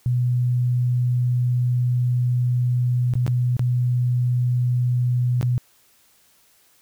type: tone with dropouts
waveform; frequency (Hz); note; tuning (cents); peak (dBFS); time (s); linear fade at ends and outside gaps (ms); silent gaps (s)
sine; 123.47; B2; 0; -17; 0.06-5.58; 0; 3.137-3.154 / 3.265-3.278 / 3.567-3.594 / 5.412-5.428
effects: white hiss -58 dBFS RMS until 6.81 s